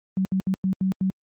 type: tone bursts at uneven times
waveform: sine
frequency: 189.5 Hz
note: F#3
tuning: 42 cents sharp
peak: -19 dBFS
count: 6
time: 0.17-0.25 / 0.32-0.4 / 0.47-0.54 / 0.64-0.73 / 0.81-0.92 / 1.01-1.1 s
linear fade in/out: 0 ms
effects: high-pass 100 Hz 12 dB/octave + Opus 32 kbps